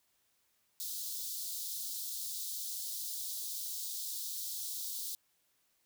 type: high-pass noise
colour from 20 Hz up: white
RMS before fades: -40 dBFS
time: 0.8-5.15 s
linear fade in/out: 0 ms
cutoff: 3600 Hz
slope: 48 dB/octave
effects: white hiss -75 dBFS RMS until 5.85 s